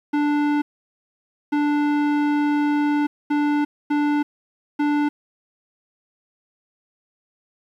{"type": "tone bursts at uneven times", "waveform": "square", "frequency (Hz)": 293.7, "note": "D4", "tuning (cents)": 0, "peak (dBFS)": -18, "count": 5, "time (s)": [[0.13, 0.62], [1.52, 3.07], [3.3, 3.65], [3.9, 4.23], [4.79, 5.09]], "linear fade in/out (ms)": 10, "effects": ["low-pass 2000 Hz 12 dB/octave", "9-bit"]}